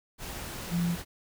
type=tone in noise; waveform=sine; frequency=172.6 Hz; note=F3; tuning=20 cents flat; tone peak=-25 dBFS; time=0.7-0.97 s; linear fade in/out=50 ms; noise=pink; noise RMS=-39 dBFS; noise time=0.18-1.05 s; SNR=+11 dB; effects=none